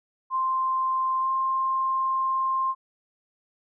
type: tone with pitch glide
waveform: sine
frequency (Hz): 1046.5 to 1056.2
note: C6 to C6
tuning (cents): 0 to +16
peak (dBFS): -22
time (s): 0.3-2.75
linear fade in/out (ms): 50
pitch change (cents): +16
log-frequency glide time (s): 1.21-1.28
effects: none